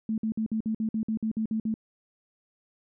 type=tone bursts; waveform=sine; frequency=220 Hz; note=A3; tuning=in tune; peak=-25 dBFS; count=12; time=0.09-1.741 s; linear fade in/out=2 ms; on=89 ms; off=53 ms; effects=none